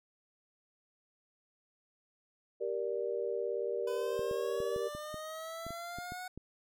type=chord; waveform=sine; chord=G minor; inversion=none; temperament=just; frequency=392 / 470.4 / 588 Hz; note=G4 / Bb4 / D5; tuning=0 / +16 / +2 cents; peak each=-37 / -35 / -39 dBFS; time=2.6-4.89 s; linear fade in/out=20 ms
type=exponential sweep; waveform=25% pulse; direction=up; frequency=500 to 739 Hz; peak=-37 dBFS; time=3.87-6.28 s; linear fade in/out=5 ms
type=clicks; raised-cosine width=3 ms; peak=-32 dBFS; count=11; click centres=4.193 / 4.312 / 4.603 / 4.762 / 4.95 / 5.143 / 5.666 / 5.706 / 5.986 / 6.121 / 6.376 s
effects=none